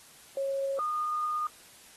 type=tone pair in turn; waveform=sine; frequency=547 / 1223.7 Hz; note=C#5 / D#6; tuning=-23 / -29 cents; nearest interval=octave + major second; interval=1394 cents; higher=second; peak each=-28 dBFS; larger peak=neither; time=0.37-0.79 / 0.79-1.47 s; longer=second; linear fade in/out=2 ms; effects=white hiss -54 dBFS RMS until 1.96 s + AAC 32 kbps